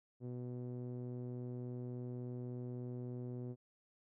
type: tone with low-pass filter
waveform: sawtooth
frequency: 123.47 Hz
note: B2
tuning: in tune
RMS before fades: -44 dBFS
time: 0.2-3.56 s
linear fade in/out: 50 ms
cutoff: 390 Hz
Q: 1.5
effects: none